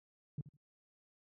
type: tone with echo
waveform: sine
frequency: 145 Hz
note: D3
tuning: 22 cents flat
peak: -35 dBFS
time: 0.38-0.41 s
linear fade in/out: 2 ms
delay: 78 ms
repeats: 2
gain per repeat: -15 dB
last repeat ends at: 0.566 s
effects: tanh soft clip ceiling -33 dBFS + high-pass 60 Hz 12 dB/octave